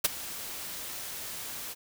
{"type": "noise with ADSR envelope", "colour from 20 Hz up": "white", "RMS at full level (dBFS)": -21, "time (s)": [0.04, 1.75], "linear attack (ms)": 10, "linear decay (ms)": 20, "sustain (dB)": -18, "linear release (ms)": 35, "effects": []}